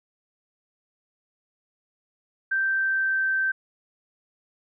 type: tone with pitch glide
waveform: sine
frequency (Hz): 1565 to 1555.1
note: G6 to G6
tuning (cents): -3 to -14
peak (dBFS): -21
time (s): 2.51-3.52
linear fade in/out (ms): 10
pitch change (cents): -11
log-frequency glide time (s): 2.62-3.24
effects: none